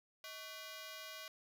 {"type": "ring-modulated tone", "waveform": "10% pulse", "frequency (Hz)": 880, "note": "A5", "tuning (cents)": 0, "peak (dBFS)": -36, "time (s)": [0.24, 1.28], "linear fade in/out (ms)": 2, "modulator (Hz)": 247, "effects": []}